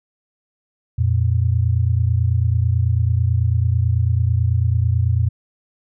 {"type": "tone pair together", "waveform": "sine", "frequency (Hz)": [87.31, 116.41], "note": ["F2", "A#2"], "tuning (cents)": [0, -2], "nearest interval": "perfect fourth", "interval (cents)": 498, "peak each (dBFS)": -17, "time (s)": [0.98, 5.29], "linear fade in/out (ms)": 10, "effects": []}